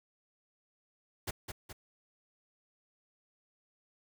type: noise with echo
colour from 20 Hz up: pink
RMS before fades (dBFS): -36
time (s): 1.27-1.31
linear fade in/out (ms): 10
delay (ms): 210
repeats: 2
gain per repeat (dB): -5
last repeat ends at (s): 1.73
effects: none